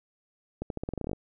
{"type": "accelerating click train", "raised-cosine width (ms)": 2, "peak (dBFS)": -19, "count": 13, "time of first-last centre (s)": [0.62, 1.132], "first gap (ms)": 82, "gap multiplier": 0.87, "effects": []}